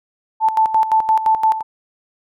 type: tone with tremolo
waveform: sine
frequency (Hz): 880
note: A5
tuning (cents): 0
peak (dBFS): -10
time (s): 0.4-1.63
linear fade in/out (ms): 50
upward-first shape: square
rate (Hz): 5.8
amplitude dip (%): 70
effects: none